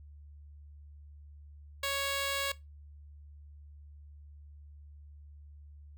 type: tone with notch filter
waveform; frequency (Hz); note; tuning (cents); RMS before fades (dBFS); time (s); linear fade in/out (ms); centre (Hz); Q
5% pulse; 554.4; C#5; 0; -33; 1.83-2.52; 5; 5800; 1.9
effects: noise-tail reverb RT60 0.2 s tail -19 dB re dry + added 73 Hz sine -49 dBFS peak until 5.97 s